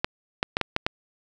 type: clicks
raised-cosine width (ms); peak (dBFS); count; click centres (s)
0.3; -6; 6; 0.045 / 0.429 / 0.569 / 0.613 / 0.764 / 0.865
effects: none